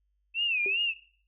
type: tone with vibrato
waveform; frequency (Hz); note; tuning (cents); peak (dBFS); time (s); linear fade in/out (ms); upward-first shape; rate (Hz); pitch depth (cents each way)
sine; 2615; E7; -15; -25; 0.34-0.94; 50; sine; 2.6; 150
type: tone with exponential decay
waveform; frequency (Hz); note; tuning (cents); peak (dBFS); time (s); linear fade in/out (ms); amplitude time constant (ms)
sine; 392; G4; 0; -31; 0.66-0.79; 1; 28
effects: noise-tail reverb RT60 0.5 s tail -17 dB re dry + added 50 Hz sine -70 dBFS peak until 1.27 s